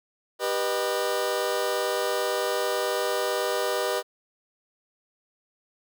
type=chord; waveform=sawtooth; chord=G augmented; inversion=none; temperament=just; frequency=392 / 490 / 612.5 Hz; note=G4 / B4 / D#5; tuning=0 / -14 / -27 cents; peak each=-26 / -24 / -25 dBFS; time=0.39-4.03 s; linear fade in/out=50 ms; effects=none